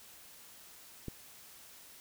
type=click; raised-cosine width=3 ms; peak=-26 dBFS; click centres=1.083 s; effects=white hiss -55 dBFS RMS until 2 s